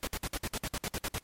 pink noise bursts, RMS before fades -34 dBFS, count 12, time 0.03-1.183 s, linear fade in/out 0 ms, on 42 ms, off 59 ms, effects pink hiss -65 dBFS RMS until 1.23 s + MP3 64 kbps

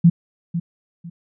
sine tone with echo, 169.7 Hz, F3, 49 cents flat, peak -7 dBFS, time 0.04-0.1 s, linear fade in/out 10 ms, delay 500 ms, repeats 2, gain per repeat -12 dB, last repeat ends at 1.1 s, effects none

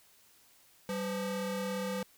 45% pulse ring-modulated tone, 349.2 Hz, F4, in tune, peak -30 dBFS, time 0.89-2.03 s, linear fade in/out 2 ms, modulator 156 Hz, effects white hiss -63 dBFS RMS until 2.17 s

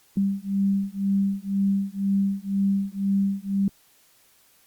sine beating tone pair, 196 / 198 Hz, G3 / G3, 0 / +18 cents, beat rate 2 Hz, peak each -24 dBFS, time 0.17-3.68 s, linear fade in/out 2 ms, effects white hiss -59 dBFS RMS until 4.66 s + Opus 48 kbps

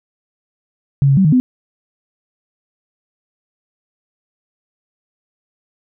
sine tone with pitch steps, 139 / 137.1 / 191.6 / 153.5 / 252.8 Hz, C#3 / C#3 / G3 / D#3 / B3, +5 / -19 / -39 / -23 / +41 cents, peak -8 dBFS, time 1.02-1.4 s, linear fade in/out 0 ms, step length 76 ms, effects none

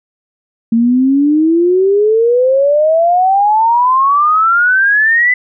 sine exponential sweep, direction up, 225.4 to 2019 Hz, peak -7 dBFS, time 0.72-5.34 s, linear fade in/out 5 ms, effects none

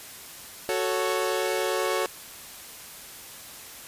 sawtooth chord, F# minor, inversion none, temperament equal, 370 / 440 / 554.4 Hz, F#4 / A4 / C#5, 0 / 0 / 0 cents, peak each -25 dBFS, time 0.69-2.06 s, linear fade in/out 0 ms, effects white hiss -43 dBFS RMS until 3.87 s + resampled to 32000 Hz

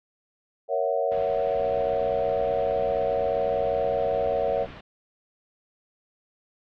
sine chord, F# dominant seventh, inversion first, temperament equal, 466.2 / 554.4 / 659.3 / 740 Hz, A#4 / C#5 / E5 / F#5, 0 / 0 / 0 / 0 cents, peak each -28 / -26 / -28 / -30 dBFS, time 0.68-4.67 s, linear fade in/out 50 ms
pink low-pass noise, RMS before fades -43 dBFS, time 1.11-4.81 s, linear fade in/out 10 ms, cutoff 3300 Hz, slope 24 dB/octave
click train, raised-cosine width 3 ms, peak -31 dBFS, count 196, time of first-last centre 1.6-4.705 s, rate 62.8 Hz
effects none

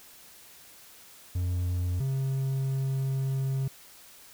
triangle tone pair in turn, 89.1 / 134.23 Hz, F2 / C3, +35 / +45 cents, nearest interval perfect fifth, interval 710 cents, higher second, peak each -24 dBFS, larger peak neither, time 1.35-2 / 2-3.68 s, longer second, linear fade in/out 5 ms, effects white hiss -52 dBFS RMS until 4.33 s

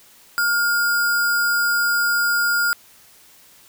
sine tone with sample-and-hold, 1417 Hz, F6, 25 cents sharp, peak -16 dBFS, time 0.38-2.73 s, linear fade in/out 0 ms, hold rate 6300 Hz, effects white hiss -50 dBFS RMS until 3.68 s

